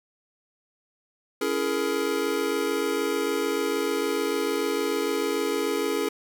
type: chord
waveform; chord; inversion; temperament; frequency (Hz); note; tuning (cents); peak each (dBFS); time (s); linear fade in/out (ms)
square; A# half-diminished seventh; first; just; 279.7 / 335.6 / 419.5 / 466.2; C#4 / E4 / G#4 / A#4; +16 / +31 / +17 / 0; -32 / -32 / -28 / -31; 1.41-6.09; 5
effects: none